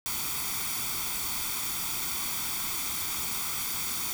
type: noise with comb filter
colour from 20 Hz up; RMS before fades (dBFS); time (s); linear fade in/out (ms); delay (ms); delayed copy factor
white; -32; 0.06-4.13; 0; 0.87; +0.7
effects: none